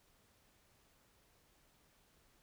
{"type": "silence", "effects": ["pink hiss -71 dBFS RMS until 2.42 s"]}